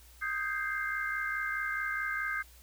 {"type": "chord", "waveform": "sine", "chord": "Ab major seventh", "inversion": "second", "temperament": "equal with one note detuned", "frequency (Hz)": [1244.5, 1568, 1632.7, 2093], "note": ["Eb6", "G6", "Ab6", "C7"], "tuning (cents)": [0, 0, -30, 0], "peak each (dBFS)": [-38, -34, -40, -37], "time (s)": [0.21, 2.43], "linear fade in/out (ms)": 20, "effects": ["added 60 Hz sine -55 dBFS peak until 2.62 s", "white hiss -59 dBFS RMS until 2.62 s"]}